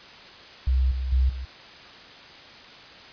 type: tone with level steps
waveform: sine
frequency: 64.6 Hz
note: C2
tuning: 21 cents flat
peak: -18 / -25 / -17 / -30 dBFS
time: 0.67-1.45 s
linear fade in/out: 5 ms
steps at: 0.91 / 1.12 / 1.29 s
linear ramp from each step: 5 ms
effects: white hiss -45 dBFS RMS until 3.12 s + resampled to 11025 Hz